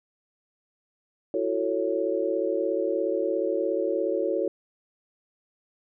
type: chord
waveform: sine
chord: F# minor seventh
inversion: third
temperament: just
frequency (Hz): 333 / 370 / 444 / 555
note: E4 / F#4 / A4 / C#5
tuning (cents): +18 / 0 / +16 / +2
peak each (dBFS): -30 / -29 / -29 / -28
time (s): 1.34-4.48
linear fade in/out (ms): 2
effects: none